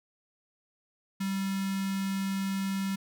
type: tone with notch filter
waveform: square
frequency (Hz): 194.2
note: G3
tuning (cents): -16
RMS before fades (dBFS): -31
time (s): 1.2-2.96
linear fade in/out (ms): 10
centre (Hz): 560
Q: 0.7
effects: none